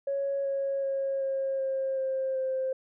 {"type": "tone with pitch steps", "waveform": "sine", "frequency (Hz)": [554.4, 549.3, 544.2, 539.2, 534.3, 529.4, 524.5], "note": ["C#5", "C#5", "C#5", "C#5", "C5", "C5", "C5"], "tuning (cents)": [0, -16, -32, -48, 36, 20, 4], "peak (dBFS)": -26, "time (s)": [0.07, 2.73], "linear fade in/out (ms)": 5, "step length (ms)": 380, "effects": ["tanh soft clip ceiling -22 dBFS"]}